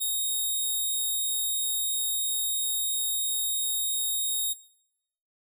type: tone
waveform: 5% pulse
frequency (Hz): 3729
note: A#7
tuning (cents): 0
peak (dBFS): -18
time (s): 0-4.54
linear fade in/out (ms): 20
effects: noise-tail reverb RT60 0.8 s tail -19 dB re dry